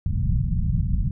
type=low-pass noise; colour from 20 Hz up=pink; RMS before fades=-22 dBFS; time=0.06-1.11 s; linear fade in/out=2 ms; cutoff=190 Hz; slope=48 dB/octave; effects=none